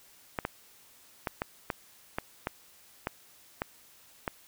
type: clicks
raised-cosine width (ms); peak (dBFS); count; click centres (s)
0.5; -15; 10; 0.388 / 0.451 / 1.272 / 1.419 / 1.702 / 2.185 / 2.471 / 3.071 / 3.619 / 4.278
effects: white hiss -58 dBFS RMS until 4.47 s